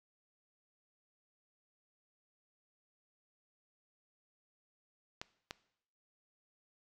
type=clicks; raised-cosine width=0.2 ms; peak=-23 dBFS; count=2; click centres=5.215 / 5.509 s; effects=noise-tail reverb RT60 0.7 s tail -19 dB re dry